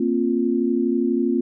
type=chord; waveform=sine; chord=Bb suspended second; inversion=none; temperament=equal with one note detuned; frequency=233.1 / 265.4 / 349.2 Hz; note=Bb3 / C4 / F4; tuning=0 / +25 / 0 cents; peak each=-22 dBFS; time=0-1.41 s; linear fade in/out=5 ms; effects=none